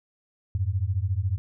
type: beating tone pair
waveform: sine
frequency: 88.4 / 102.4 Hz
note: F2 / G#2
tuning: +22 / -24 cents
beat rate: 14 Hz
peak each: -26 dBFS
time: 0.55-1.38 s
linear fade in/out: 0 ms
effects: none